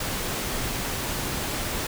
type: noise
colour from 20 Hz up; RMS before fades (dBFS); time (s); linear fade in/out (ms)
pink; -29; 0-1.87; 5
effects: none